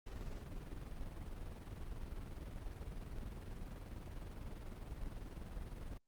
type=noise with tremolo; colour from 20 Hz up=brown; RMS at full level=-45 dBFS; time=0.06-5.98 s; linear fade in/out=10 ms; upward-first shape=square; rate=20 Hz; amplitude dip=40%; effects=Opus 48 kbps